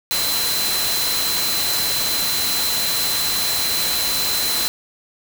sine tone in noise, 4061 Hz, B7, 48 cents sharp, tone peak -22 dBFS, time 0.11-4.68 s, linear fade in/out 0 ms, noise white, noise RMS -22 dBFS, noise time 0.11-4.68 s, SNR -3 dB, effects none

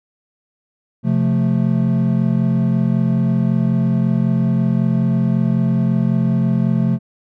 triangle chord, F major, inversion second, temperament equal, 130.81 / 174.61 / 220 Hz, C3 / F3 / A3, 0 / 0 / 0 cents, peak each -16 dBFS, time 1.03-6.99 s, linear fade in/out 50 ms, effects none

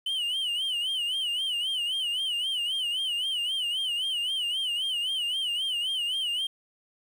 triangle tone with vibrato, 2997 Hz, F#7, 22 cents sharp, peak -25 dBFS, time 0.06-6.47 s, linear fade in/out 5 ms, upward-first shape sine, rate 3.8 Hz, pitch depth 120 cents each way, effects 9-bit

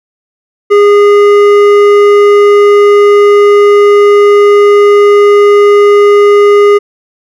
sine tone with hard clipping, 409.8 Hz, G#4, 23 cents flat, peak -3 dBFS, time 0.7-6.79 s, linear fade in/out 20 ms, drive 10 dB, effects none

